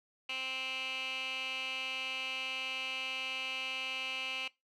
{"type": "tone with band-pass filter", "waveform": "15% pulse", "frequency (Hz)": 261.6, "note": "C4", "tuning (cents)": 0, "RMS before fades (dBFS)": -38, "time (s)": [0.29, 4.48], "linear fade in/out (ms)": 5, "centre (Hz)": 2800, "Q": 4.6, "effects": ["noise-tail reverb RT60 0.2 s tail -20 dB re dry"]}